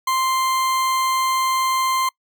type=tone; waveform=40% pulse; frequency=1046.5 Hz; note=C6; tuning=in tune; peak=-17 dBFS; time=0.07-2.09 s; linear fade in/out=5 ms; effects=noise-tail reverb RT60 0.1 s tail -24 dB re dry